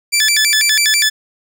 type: tone with vibrato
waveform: 15% pulse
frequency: 2013 Hz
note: B6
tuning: 33 cents sharp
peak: -4 dBFS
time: 0.12-1.1 s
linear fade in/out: 20 ms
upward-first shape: square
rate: 6.1 Hz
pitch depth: 260 cents each way
effects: none